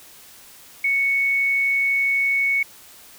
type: tone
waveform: sine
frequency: 2217 Hz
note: C#7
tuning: in tune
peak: -17 dBFS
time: 0.84-2.63 s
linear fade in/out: 5 ms
effects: white hiss -46 dBFS RMS until 3.18 s